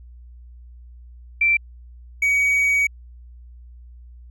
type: tone pair in turn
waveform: sine / triangle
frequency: 2345 / 2259 Hz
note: D7 / C#7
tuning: -3 / +32 cents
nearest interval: minor second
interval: 65 cents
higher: first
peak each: -14 dBFS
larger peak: neither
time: 1.41-1.57 / 2.22-2.87 s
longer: second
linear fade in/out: 5 ms
effects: added 60 Hz sine -40 dBFS peak until 4.3 s